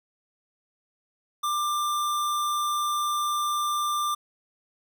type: tone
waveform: square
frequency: 1188 Hz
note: D6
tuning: 20 cents sharp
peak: -25 dBFS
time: 1.43-4.15 s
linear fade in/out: 10 ms
effects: none